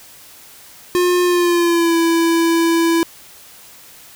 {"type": "tone with pitch glide", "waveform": "square", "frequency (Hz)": [356.7, 332.8], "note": ["F4", "E4"], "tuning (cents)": [37, 17], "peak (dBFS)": -13, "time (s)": [0.95, 3.03], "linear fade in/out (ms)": 0, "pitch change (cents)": -120, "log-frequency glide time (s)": [1.24, 1.96], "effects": ["white hiss -42 dBFS RMS until 4.15 s"]}